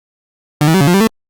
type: tone with pitch steps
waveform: 30% pulse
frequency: 149.6 / 160.7 / 190.7 / 141 / 176.3 / 195.7 / 223.1 Hz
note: D3 / E3 / G3 / C#3 / F3 / G3 / A3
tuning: +32 / -44 / -47 / +30 / +17 / -3 / +24 cents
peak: -5 dBFS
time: 0.61-1.072 s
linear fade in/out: 2 ms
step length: 66 ms
effects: Opus 48 kbps